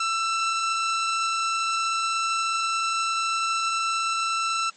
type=tone; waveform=sawtooth; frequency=1335 Hz; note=E6; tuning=22 cents sharp; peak=-19 dBFS; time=0-4.7 s; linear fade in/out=5 ms; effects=white hiss -53 dBFS RMS until 4.76 s + MP3 32 kbps